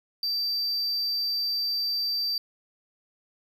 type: tone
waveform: triangle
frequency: 4666 Hz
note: D8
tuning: 12 cents flat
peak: -24 dBFS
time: 0.23-2.38 s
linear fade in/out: 2 ms
effects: none